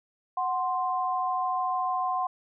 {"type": "tone pair together", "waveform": "sine", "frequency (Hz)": [740, 1046.5], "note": ["F#5", "C6"], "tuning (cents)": [0, 0], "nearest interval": "tritone", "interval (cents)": 600, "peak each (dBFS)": -28, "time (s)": [0.37, 2.27], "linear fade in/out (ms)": 5, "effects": []}